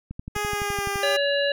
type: click train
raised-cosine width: 5 ms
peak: -21 dBFS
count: 11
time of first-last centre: 0.11-0.957 s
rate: 11.8 Hz
type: tone with pitch glide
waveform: 10% pulse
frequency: 415.3 to 400.5 Hz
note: G#4 to G4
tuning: 0 to +37 cents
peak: -17 dBFS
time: 0.35-1.17 s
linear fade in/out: 10 ms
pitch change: -63 cents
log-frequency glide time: 0.45-0.87 s
type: harmonic tone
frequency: 566 Hz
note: C#5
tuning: 36 cents sharp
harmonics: 1 / 3 / 5 / 7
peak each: -22 / -27 / -29 / -30 dBFS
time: 1.03-1.52 s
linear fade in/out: 2 ms
effects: none